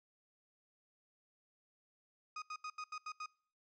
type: tone bursts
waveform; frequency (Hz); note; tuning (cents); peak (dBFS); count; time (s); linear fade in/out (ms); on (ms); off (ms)
35% pulse; 1246; D#6; +2; -40; 7; 2.36-3.261; 5; 61; 79
effects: noise-tail reverb RT60 0.5 s tail -25 dB re dry + resampled to 16000 Hz